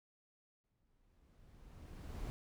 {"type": "noise with exponential growth", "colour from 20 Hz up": "brown", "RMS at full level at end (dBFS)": -42, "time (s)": [0.64, 2.3], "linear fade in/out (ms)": 0, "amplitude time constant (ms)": 360, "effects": []}